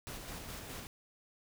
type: noise with tremolo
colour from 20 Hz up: pink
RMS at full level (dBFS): -44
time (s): 0.07-0.87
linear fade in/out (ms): 0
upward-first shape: square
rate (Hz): 4.8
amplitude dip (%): 30
effects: none